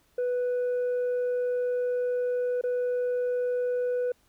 sine tone with dropouts, 493.9 Hz, B4, in tune, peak -22 dBFS, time 0.18-4.12 s, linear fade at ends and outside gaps 5 ms, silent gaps 2.613-2.637 s, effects tanh soft clip ceiling -24 dBFS + pink hiss -66 dBFS RMS until 4.28 s

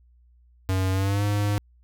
square tone with pitch glide, 94.3 to 102.83 Hz, F#2 to G#2, +33 to -17 cents, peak -22 dBFS, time 0.69-1.58 s, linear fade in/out 0 ms, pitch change +150 cents, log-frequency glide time 0.92-1.24 s, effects added 60 Hz sine -54 dBFS peak until 1.83 s

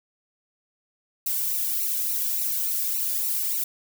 violet noise with flanger, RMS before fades -26 dBFS, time 1.26-3.64 s, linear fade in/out 5 ms, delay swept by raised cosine 0.59 to 1.59 ms, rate 3.5 Hz, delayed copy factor -0.8, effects none

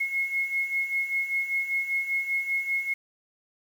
sine beating tone pair, 2166 / 2171.1 Hz, C#7 / C#7, -41 / -37 cents, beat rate 5.1 Hz, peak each -32 / -26 dBFS, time 0-2.94 s, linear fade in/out 10 ms, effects 8-bit

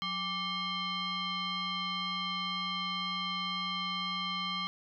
sine tone with frequency modulation, 2160 Hz, C#7, 45 cents flat, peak -32 dBFS, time 0.02-4.67 s, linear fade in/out 0 ms, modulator 989 Hz, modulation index 1.8, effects none

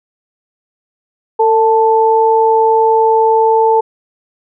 sine tone pair together, 449.8 / 880 Hz, A4 / A5, +38 / 0 cents, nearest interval octave, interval 1162 cents, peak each -10 dBFS, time 1.39-3.81 s, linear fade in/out 10 ms, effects none

